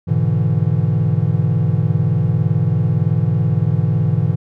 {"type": "chord", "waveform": "triangle", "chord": "E dominant seventh", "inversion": "first", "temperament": "equal", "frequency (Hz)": [103.83, 123.47, 146.83, 164.81], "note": ["G#2", "B2", "D3", "E3"], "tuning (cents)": [0, 0, 0, 0], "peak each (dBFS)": -17, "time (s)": [0.07, 4.36], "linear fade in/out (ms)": 20, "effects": []}